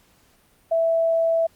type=tone; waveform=sine; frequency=659.3 Hz; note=E5; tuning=in tune; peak=-17 dBFS; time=0.71-1.47 s; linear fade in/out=10 ms; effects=pink hiss -59 dBFS RMS until 1.55 s + Opus 48 kbps